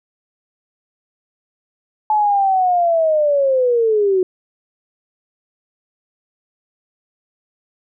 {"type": "linear sweep", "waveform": "sine", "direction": "down", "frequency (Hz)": [863, 362.9], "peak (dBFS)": -12, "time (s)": [2.1, 4.23], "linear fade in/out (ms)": 2, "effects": []}